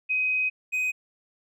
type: tone pair in turn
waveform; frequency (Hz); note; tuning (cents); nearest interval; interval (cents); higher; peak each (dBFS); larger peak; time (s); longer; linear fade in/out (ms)
sine / triangle; 2518 / 2509; D#7 / D#7; +20 / +14; unison; 6; first; -22; neither; 0.09-0.5 / 0.72-0.92; first; 20
effects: none